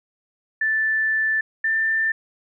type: tone pair in turn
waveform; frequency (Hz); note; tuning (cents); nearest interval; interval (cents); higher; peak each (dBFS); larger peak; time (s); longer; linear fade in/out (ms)
sine; 1760 / 1783.5; A6 / A6; 0 / +23; unison; 23; second; -18; neither; 0.61-1.41 / 1.64-2.12; first; 5
effects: none